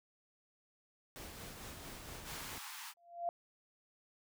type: noise with tremolo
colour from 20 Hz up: pink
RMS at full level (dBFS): -48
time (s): 1.16-2.58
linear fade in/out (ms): 0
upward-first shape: sine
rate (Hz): 4.4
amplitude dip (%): 30
type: high-pass noise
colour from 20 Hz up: pink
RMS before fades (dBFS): -48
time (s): 2.24-2.94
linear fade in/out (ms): 50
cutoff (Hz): 810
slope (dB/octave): 96
type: tone with exponential growth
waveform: sine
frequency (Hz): 690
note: F5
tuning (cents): -21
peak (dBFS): -31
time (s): 2.97-3.29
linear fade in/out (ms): 1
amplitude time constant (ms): 68
effects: none